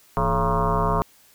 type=tone with frequency modulation; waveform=sine; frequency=554.4 Hz; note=C#5; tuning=in tune; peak=-18 dBFS; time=0.17-1.02 s; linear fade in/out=0 ms; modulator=130 Hz; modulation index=4.9; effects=white hiss -55 dBFS RMS until 1.34 s